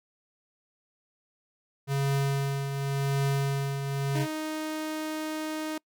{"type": "tone with tremolo", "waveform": "square", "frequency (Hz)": 138.59, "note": "C#3", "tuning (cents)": 0, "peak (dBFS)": -24, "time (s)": [1.87, 4.27], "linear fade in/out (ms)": 50, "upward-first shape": "triangle", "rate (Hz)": 0.9, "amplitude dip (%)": 55}
{"type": "tone", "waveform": "sawtooth", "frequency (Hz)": 311.1, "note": "D#4", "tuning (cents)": 0, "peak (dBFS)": -27, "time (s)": [4.15, 5.78], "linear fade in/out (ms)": 5}
{"effects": ["noise-tail reverb RT60 0.1 s tail -26 dB re dry"]}